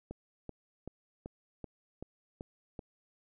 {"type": "click train", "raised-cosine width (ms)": 2, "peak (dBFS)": -28, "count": 8, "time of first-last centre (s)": [0.11, 2.792], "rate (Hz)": 2.61, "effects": []}